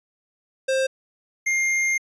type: tone pair in turn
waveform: square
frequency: 529 / 2116 Hz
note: C5 / C7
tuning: +19 / +19 cents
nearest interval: 2 octaves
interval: 2400 cents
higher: second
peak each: -20 dBFS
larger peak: neither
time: 0.68-0.87 / 1.46-1.98 s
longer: second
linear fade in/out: 10 ms
effects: resampled to 22050 Hz